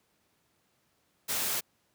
white noise, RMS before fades -31 dBFS, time 1.28-1.61 s, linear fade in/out 20 ms, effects pink hiss -72 dBFS RMS until 1.94 s + high-pass 100 Hz 12 dB/octave

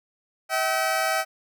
20% pulse tone pair together, 643 / 766.8 Hz, E5 / G5, -43 / -38 cents, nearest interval minor third, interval 305 cents, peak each -20 dBFS, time 0.49-1.25 s, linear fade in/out 50 ms, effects none

